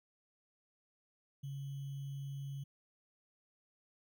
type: tone with sample-and-hold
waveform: sine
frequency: 138.5 Hz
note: C#3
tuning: 1 cent flat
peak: -40 dBFS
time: 1.43-2.64 s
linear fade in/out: 10 ms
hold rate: 3150 Hz
effects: none